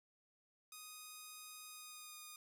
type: tone with pitch glide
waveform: 5% pulse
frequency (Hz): 1244.5 to 1227.4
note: D#6 to D#6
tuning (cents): 0 to -24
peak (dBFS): -40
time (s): 0.72-2.36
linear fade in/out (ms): 2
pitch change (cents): -24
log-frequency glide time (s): 1.69-2.17
effects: none